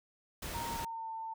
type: noise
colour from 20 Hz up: pink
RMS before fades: -41 dBFS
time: 0.42-0.85 s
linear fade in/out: 5 ms
type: tone with pitch glide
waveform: sine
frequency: 932.3 to 895.9 Hz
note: A#5 to A5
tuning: 0 to +31 cents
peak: -38 dBFS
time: 0.54-1.34 s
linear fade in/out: 10 ms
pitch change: -69 cents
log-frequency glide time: 0.66-1.09 s
effects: none